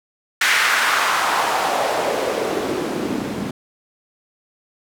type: noise with band-pass filter sweep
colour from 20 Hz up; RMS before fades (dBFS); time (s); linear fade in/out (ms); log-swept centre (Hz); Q
white; -20; 0.41-3.51; 5; 1900 to 200; 2
effects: none